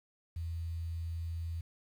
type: tone with quantisation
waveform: sine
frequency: 83.2 Hz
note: E2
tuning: 17 cents sharp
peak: -35 dBFS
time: 0.36-1.61 s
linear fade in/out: 5 ms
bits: 10
effects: none